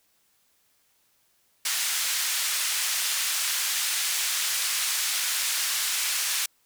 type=band-pass noise; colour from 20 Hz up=white; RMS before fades=-27 dBFS; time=1.65-6.46 s; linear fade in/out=5 ms; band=1500 to 9700 Hz; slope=12 dB/octave; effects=white hiss -67 dBFS RMS until 6.65 s